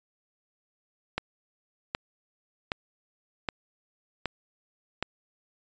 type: click train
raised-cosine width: 0.3 ms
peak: -12 dBFS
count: 6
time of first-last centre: 1.18-5.026 s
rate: 1.3 Hz
effects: resampled to 16000 Hz